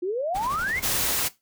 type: exponential sweep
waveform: sine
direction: up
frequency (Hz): 342.4 to 2217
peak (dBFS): -24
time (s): 0.02-0.8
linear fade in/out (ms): 10
type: noise with tremolo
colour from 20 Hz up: pink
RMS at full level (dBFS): -35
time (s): 0.34-1.13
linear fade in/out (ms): 20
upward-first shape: sine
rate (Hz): 12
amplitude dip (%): 50
type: noise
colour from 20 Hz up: white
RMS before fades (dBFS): -25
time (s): 0.82-1.29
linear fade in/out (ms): 20
effects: noise-tail reverb RT60 0.2 s tail -17 dB re dry